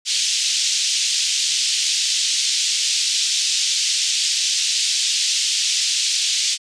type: band-pass noise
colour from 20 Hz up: white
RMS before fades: -20 dBFS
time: 0.05-6.58 s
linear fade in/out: 50 ms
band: 2900 to 6700 Hz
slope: 24 dB/octave
effects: resampled to 22050 Hz